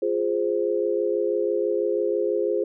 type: chord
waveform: sine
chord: F minor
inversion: none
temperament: equal with one note detuned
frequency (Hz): 349.2 / 415.3 / 521.4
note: F4 / Ab4 / C5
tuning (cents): 0 / 0 / -6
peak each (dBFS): -26 / -24 / -26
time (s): 0.02-2.64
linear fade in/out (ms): 5
effects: none